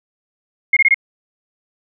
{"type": "tone bursts", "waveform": "sine", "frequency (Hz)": 2145, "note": "C7", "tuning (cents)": 42, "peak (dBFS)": -8, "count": 4, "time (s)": [0.73, 0.944], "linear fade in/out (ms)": 5, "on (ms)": 37, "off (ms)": 22, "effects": []}